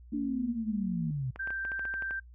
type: tone with pitch glide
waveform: sine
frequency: 227 to 228.8 Hz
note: A#3 to A#3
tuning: -46 to -32 cents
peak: -34 dBFS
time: 0.12-1.11 s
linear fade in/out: 5 ms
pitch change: +14 cents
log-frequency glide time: 0.55-0.98 s
type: linear sweep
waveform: sine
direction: down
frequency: 295.3 to 123.47 Hz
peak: -30 dBFS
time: 0.13-1.31 s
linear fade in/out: 10 ms
type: clicks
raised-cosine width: 0.5 ms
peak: -28 dBFS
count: 10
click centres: 1.36 / 1.474 / 1.505 / 1.651 / 1.718 / 1.794 / 1.853 / 1.94 / 2.023 / 2.109 s
type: tone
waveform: sine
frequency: 1569 Hz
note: G6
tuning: 1 cent sharp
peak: -32 dBFS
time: 1.39-2.2 s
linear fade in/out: 10 ms
effects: noise-tail reverb RT60 0.1 s tail -23 dB re dry + added 60 Hz sine -49 dBFS peak until 2.34 s